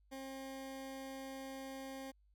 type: tone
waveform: 20% pulse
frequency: 267.7 Hz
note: C4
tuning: 40 cents sharp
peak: -40 dBFS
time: 0.11-2.12 s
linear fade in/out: 20 ms
effects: added 50 Hz sine -67 dBFS peak until 2.34 s